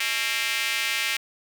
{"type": "tone with high-pass filter", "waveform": "square", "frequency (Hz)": 123.47, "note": "B2", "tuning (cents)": 0, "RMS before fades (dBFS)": -26, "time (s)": [0, 1.17], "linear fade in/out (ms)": 5, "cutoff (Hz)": 2300, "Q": 2.3, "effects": []}